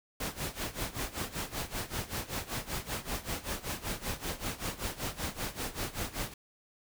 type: noise with tremolo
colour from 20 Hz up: pink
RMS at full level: -34 dBFS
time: 0.2-6.34 s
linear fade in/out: 5 ms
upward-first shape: sine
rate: 5.2 Hz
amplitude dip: 85%
effects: none